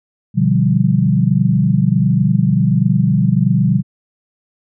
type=chord; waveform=sine; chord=G dominant seventh; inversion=first; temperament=equal; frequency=123.47 / 146.83 / 174.61 / 196 Hz; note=B2 / D3 / F3 / G3; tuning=0 / 0 / 0 / 0 cents; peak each=-16 dBFS; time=0.34-3.83 s; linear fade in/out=50 ms; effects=none